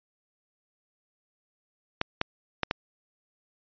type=clicks; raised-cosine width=0.3 ms; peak=-9 dBFS; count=4; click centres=2.014 / 2.214 / 2.633 / 2.711 s; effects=resampled to 11025 Hz